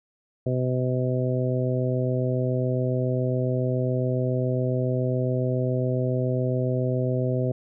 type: harmonic tone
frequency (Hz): 127.2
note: C3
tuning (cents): -48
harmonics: 1 / 2 / 3 / 4 / 5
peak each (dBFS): -24 / -30 / -30 / -30 / -32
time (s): 0.46-7.52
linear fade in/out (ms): 5
effects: none